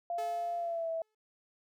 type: tone with pitch glide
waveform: sine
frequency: 691 to 655.2 Hz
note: F5 to E5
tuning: -19 to -11 cents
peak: -32 dBFS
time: 0.1-1.02 s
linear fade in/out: 2 ms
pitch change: -92 cents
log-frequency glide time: 0.58-0.9 s
type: tone with exponential decay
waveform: sawtooth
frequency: 431.6 Hz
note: A4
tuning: 33 cents flat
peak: -37 dBFS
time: 0.18-1.15 s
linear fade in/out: 5 ms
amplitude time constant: 210 ms
effects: none